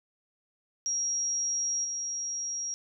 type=tone with level steps; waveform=sine; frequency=5650 Hz; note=F8; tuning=19 cents sharp; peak=-27 / -31 dBFS; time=0.86-2.74 s; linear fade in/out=0 ms; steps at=1.84 s; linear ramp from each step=10 ms; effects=none